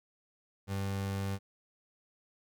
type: tone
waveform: 30% pulse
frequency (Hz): 98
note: G2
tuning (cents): 0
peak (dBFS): -30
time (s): 0.67-1.39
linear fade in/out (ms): 50
effects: none